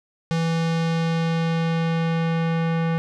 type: tone with low-pass filter sweep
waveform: square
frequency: 164.81 Hz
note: E3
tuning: in tune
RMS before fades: -22 dBFS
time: 0.31-2.98 s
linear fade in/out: 0 ms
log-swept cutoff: 5700 to 2200 Hz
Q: 0.97
effects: none